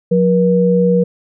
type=tone pair together; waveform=sine; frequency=179.68 / 479.7 Hz; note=F3 / A#4; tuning=+50 / +50 cents; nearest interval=octave + perfect fourth; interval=1700 cents; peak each=-12 dBFS; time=0.11-1.04 s; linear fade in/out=10 ms; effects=none